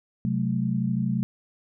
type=chord; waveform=sine; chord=F# diminished; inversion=second; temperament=equal with one note detuned; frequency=130.81 / 185 / 216.7 Hz; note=C3 / F#3 / A3; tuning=0 / 0 / -26 cents; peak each=-27 dBFS; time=0.25-1.23 s; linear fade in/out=0 ms; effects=none